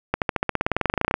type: accelerating click train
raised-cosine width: 0.5 ms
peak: -5 dBFS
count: 21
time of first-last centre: 0.14-1.141 s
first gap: 78 ms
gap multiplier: 0.95
effects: none